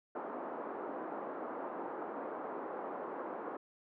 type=band-pass noise; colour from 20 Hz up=pink; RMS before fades=-42 dBFS; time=0.15-3.57 s; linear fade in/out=5 ms; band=300 to 1200 Hz; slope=24 dB/octave; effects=none